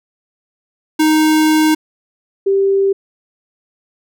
square / sine tone pair in turn, 311.1 / 392 Hz, D#4 / G4, 0 / 0 cents, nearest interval major third, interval 400 cents, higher second, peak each -10 dBFS, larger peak neither, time 0.99-1.75 / 2.46-2.93 s, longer first, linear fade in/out 10 ms, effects none

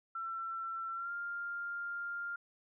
sine tone with pitch glide, 1346 to 1399.1 Hz, E6 to F6, +36 to +3 cents, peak -37 dBFS, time 0.15-2.36 s, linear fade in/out 5 ms, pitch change +67 cents, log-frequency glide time 0.93-1.12 s, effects none

